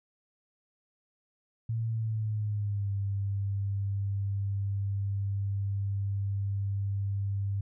sine tone with pitch glide, 113.4 to 99.29 Hz, A#2 to G2, -47 to +23 cents, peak -28 dBFS, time 1.69-7.61 s, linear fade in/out 5 ms, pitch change -230 cents, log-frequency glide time 1.88-2.91 s, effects none

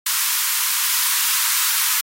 white high-pass noise, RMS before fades -19 dBFS, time 0.06-2.01 s, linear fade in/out 5 ms, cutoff 920 Hz, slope 96 dB/octave, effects AAC 48 kbps

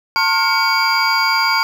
triangle tone cluster, 901 / 1069 / 1417 / 2249 / 4762 Hz, A5 / C6 / F6 / C#7 / D8, +41 / +37 / +25 / +24 / +23 cents, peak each -18 dBFS, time 0.16-1.63 s, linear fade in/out 0 ms, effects none

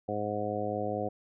harmonic tone, 104.5 Hz, G#2, 11 cents sharp, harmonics 1 / 2 / 3 / 4 / 5 / 6 / 7, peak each -40 / -39 / -39 / -38 / -35 / -39 / -36 dBFS, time 0.08-1.09 s, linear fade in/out 10 ms, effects none

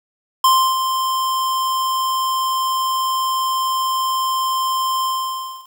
square tone with ADSR envelope, 1046.5 Hz, C6, in tune, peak -10 dBFS, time 0.44-5.68 s, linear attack 4 ms, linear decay 310 ms, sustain -8 dB, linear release 640 ms, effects 8-bit

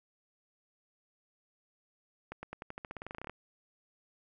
accelerating click train, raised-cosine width 0.5 ms, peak -26 dBFS, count 18, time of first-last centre 2.32-3.296 s, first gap 110 ms, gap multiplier 0.91, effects none

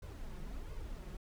brown noise with flanger, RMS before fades -44 dBFS, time 0.02-1.17 s, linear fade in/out 5 ms, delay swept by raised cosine 1.9 to 5.6 ms, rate 1.4 Hz, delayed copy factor +0.7, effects none

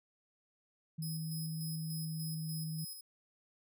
sine tone with pitch glide, 159.6 to 158.41 Hz, D#3 to D#3, +44 to +31 cents, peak -37 dBFS, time 0.98-2.85 s, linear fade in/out 10 ms, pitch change -13 cents, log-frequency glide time 1.9-2.58 s
10% pulse tone with tremolo, 5100 Hz, D#8, 42 cents sharp, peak -37 dBFS, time 1.02-3.01 s, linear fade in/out 5 ms, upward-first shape square, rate 3.4 Hz, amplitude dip 45%
effects none

